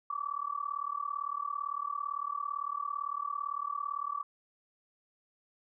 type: tone with amplitude modulation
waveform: sine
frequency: 1151 Hz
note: D6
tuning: 35 cents flat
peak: -29 dBFS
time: 0.1-4.23 s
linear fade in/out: 5 ms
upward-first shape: sine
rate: 37.8 Hz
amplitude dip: 95%
effects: none